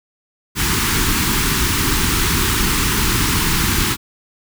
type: band-stop noise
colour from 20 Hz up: pink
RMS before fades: -17 dBFS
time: 0.55-3.97 s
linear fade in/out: 50 ms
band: 400 to 920 Hz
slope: 48 dB/octave
effects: none